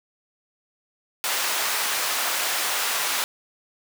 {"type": "high-pass noise", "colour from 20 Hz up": "pink", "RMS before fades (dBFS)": -25, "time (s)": [1.24, 3.24], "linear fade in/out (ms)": 0, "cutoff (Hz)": 910, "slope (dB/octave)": 12, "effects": []}